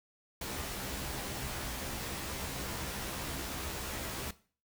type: noise with comb filter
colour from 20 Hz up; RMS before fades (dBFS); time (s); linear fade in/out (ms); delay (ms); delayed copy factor
pink; -39; 0.41-4.31; 5; 15; +0.65
effects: noise-tail reverb RT60 0.4 s tail -17 dB re dry